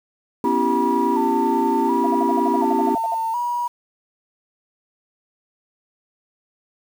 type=chord; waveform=triangle; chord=C# half-diminished seventh; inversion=third; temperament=equal with one note detuned; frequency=246.9 / 277.2 / 334.4 / 392 Hz; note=B3 / C#4 / E4 / G4; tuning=0 / 0 / +25 / 0 cents; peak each=-22 dBFS; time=0.44-2.95 s; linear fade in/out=2 ms
type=tone with vibrato; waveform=sine; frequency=932.3 Hz; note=A#5; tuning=in tune; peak=-20 dBFS; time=0.44-3.68 s; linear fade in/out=10 ms; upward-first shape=square; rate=0.69 Hz; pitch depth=58 cents each way
type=tone bursts; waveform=sine; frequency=695 Hz; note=F5; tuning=9 cents flat; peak=-23 dBFS; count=14; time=2.04-3.144 s; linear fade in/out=2 ms; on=25 ms; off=58 ms
effects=7-bit

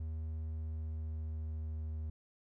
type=tone with pitch glide; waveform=triangle; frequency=79.2 to 78.11 Hz; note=D#2 to D#2; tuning=+31 to +7 cents; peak=-35 dBFS; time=0-2.1 s; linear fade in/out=5 ms; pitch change=-24 cents; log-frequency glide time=0.2-1.98 s; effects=none

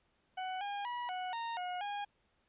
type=tone with pitch steps; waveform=40% pulse; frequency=746 / 811 / 970 / 736 / 925 / 723 / 817 Hz; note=F#5 / G#5 / B5 / F#5 / A#5 / F#5 / G#5; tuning=+14 / -41 / -31 / -9 / -14 / -40 / -29 cents; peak=-36 dBFS; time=0.37-2.05 s; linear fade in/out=10 ms; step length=240 ms; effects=pink hiss -75 dBFS RMS until 2.48 s + resampled to 8000 Hz

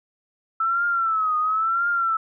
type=tone with vibrato; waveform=sine; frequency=1318.5 Hz; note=E6; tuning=in tune; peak=-19 dBFS; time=0.6-2.17 s; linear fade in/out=5 ms; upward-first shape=triangle; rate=0.97 Hz; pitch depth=120 cents each way; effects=none

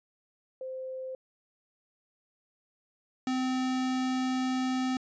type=tone pair in turn; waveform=sine / square; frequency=520 / 257.5 Hz; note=C5 / C4; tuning=-11 / -28 cents; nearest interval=octave; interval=1217 cents; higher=first; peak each=-35 / -28 dBFS; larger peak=second; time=0.61-1.15 / 3.27-4.97 s; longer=second; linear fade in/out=2 ms; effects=resampled to 16000 Hz

